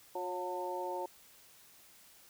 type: harmonic tone with a mistuned harmonic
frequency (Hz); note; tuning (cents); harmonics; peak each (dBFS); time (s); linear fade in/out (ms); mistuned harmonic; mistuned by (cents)
179.7; F3; +50; 2 / 3 / 4 / 5; -41 / -41 / -45 / -39; 0.15-1.06; 5; 3; +32
effects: white hiss -60 dBFS RMS until 2.29 s